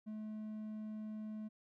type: tone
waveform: triangle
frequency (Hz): 215.1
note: A3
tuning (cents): -39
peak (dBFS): -40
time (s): 0.06-1.49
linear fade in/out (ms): 20
effects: none